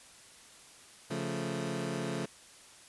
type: chord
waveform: 20% pulse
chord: Db augmented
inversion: none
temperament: equal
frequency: 138.59 / 174.61 / 220 Hz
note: Db3 / F3 / A3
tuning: 0 / 0 / 0 cents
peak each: -33 dBFS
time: 1.1-2.26 s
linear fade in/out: 10 ms
effects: white hiss -55 dBFS RMS until 2.88 s + resampled to 24000 Hz